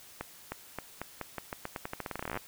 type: accelerating click train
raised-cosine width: 0.5 ms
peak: -20 dBFS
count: 26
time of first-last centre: 0.21-2.373 s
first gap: 310 ms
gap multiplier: 0.86
effects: white hiss -53 dBFS RMS until 2.47 s